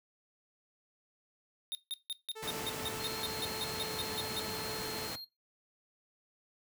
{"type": "tone bursts", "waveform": "square", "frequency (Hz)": 3684, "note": "A#7", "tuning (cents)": -21, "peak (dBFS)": -35, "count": 15, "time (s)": [1.72, 4.395], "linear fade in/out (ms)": 0, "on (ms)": 29, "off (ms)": 160}
{"type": "tone with pitch glide", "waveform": "sawtooth", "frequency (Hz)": [440, 436.2], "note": ["A4", "A4"], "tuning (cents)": [0, -15], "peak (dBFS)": -38, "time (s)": [2.35, 5.08], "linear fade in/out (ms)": 20, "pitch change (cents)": -15, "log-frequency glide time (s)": [2.91, 4.24]}
{"type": "noise", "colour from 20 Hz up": "pink", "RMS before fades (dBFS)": -40, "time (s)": [2.42, 5.16], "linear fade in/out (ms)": 10}
{"type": "tone", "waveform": "triangle", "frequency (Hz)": 4225, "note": "C8", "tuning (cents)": 16, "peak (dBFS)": -40, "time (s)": [2.99, 5.25], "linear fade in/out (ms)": 10}
{"effects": ["noise-tail reverb RT60 0.2 s tail -17 dB re dry", "high-pass 100 Hz 12 dB/octave"]}